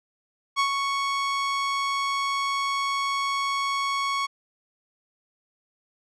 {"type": "tone with ADSR envelope", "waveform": "sawtooth", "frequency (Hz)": 1108.7, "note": "C#6", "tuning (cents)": 0, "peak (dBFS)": -15, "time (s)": [0.56, 4.27], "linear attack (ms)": 35, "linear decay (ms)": 88, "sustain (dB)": -5, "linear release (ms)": 20, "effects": ["low-pass 6000 Hz 12 dB/octave"]}